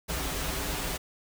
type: noise with comb filter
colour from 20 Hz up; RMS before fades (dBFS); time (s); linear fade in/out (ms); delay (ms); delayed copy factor
pink; -32; 0.08-0.98; 20; 8.7; -0.85
effects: none